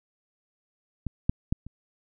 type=clicks; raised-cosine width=5 ms; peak=-18 / -9 / -12 / -28 dBFS; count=4; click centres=1.067 / 1.295 / 1.525 / 1.666 s; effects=none

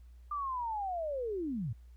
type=linear sweep; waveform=sine; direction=down; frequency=1200 to 98 Hz; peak=-33 dBFS; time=0.31-1.73 s; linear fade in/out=5 ms; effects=added 60 Hz sine -51 dBFS peak until 1.96 s + pink hiss -75 dBFS RMS until 1.96 s

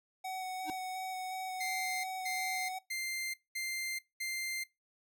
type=tone with vibrato; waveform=square; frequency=748 Hz; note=F#5; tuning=19 cents sharp; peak=-38 dBFS; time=0.24-2.79 s; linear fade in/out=10 ms; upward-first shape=square; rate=2.8 Hz; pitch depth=10 cents each way
type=tone with exponential growth; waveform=square; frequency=310 Hz; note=D#4; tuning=6 cents flat; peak=-35 dBFS; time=0.63-0.7 s; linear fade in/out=1 ms; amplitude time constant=15 ms
type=tone bursts; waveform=sawtooth; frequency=2093 Hz; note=C7; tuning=in tune; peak=-32 dBFS; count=5; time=1.6-4.64 s; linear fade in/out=10 ms; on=440 ms; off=210 ms
effects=noise-tail reverb RT60 0.2 s tail -20 dB re dry

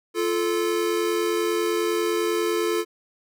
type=tone pair together; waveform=square; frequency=346.2 / 436.2 Hz; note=F4 / A4; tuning=-15 / -15 cents; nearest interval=major third; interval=400 cents; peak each=-25 dBFS; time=0.14-2.85 s; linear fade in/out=50 ms; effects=none

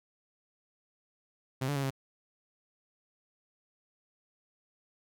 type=tone with pitch steps; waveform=sawtooth; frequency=131.4 / 144.3 / 138.3 / 134.7 Hz; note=C3 / D3 / C#3 / C#3; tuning=+8 / -30 / -4 / -49 cents; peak=-26 dBFS; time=1.61-1.906 s; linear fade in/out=10 ms; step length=74 ms; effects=none

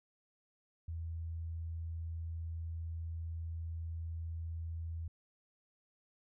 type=tone; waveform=sine; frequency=82.41 Hz; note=E2; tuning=in tune; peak=-38 dBFS; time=0.88-5.08 s; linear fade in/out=5 ms; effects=none

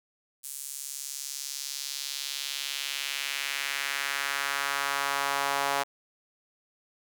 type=tone with high-pass filter sweep; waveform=sawtooth; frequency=140 Hz; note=C#3; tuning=18 cents sharp; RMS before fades=-32 dBFS; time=0.43-5.84 s; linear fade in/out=20 ms; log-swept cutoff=8800 to 790 Hz; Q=1.5; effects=none

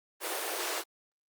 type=high-pass noise; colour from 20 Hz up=pink; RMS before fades=-34 dBFS; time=0.2-0.84 s; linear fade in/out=50 ms; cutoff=330 Hz; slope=96 dB/octave; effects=Opus 32 kbps

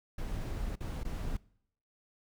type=noise with dropouts; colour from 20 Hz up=brown; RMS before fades=-36 dBFS; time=0.18-1.37 s; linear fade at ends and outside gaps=5 ms; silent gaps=0.756-0.805 / 1.034-1.049 s; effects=noise-tail reverb RT60 0.7 s tail -23 dB re dry

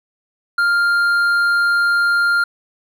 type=tone with hard clipping; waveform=triangle; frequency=1400 Hz; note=F6; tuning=4 cents sharp; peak=-14 dBFS; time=0.58-2.44 s; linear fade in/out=5 ms; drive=8 dB; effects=none

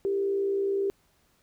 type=tone with frequency modulation; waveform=sine; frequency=394.6 Hz; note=G4; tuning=11 cents sharp; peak=-24 dBFS; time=0.05-0.9 s; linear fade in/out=0 ms; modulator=60.7 Hz; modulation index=0.38; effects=pink hiss -67 dBFS RMS until 1.42 s

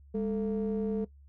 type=ring-modulated tone; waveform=triangle; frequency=119.5 Hz; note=A#2; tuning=43 cents sharp; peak=-23 dBFS; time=0.14-1.05 s; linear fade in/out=10 ms; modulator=323 Hz; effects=noise-tail reverb RT60 0.1 s tail -18 dB re dry + added 70 Hz sine -52 dBFS peak until 1.28 s

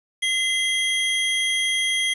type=tone pair together; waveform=square; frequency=2054 / 3261 Hz; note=C7 / G#7; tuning=-33 / -32 cents; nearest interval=minor sixth; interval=801 cents; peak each=-24 / -23 dBFS; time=0.22-2.14 s; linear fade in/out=10 ms; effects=resampled to 24000 Hz + 8-bit

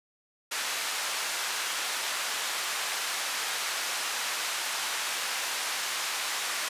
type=band-pass noise; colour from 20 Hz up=pink; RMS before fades=-32 dBFS; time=0.51-6.69 s; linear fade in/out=10 ms; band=1100 to 10000 Hz; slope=12 dB/octave; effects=resampled to 32000 Hz

